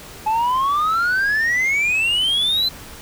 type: exponential sweep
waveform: sine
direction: up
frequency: 852 to 4100 Hz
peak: -13 dBFS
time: 0.26-2.69 s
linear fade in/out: 10 ms
effects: tanh soft clip ceiling -15 dBFS + pink hiss -38 dBFS RMS until 3.01 s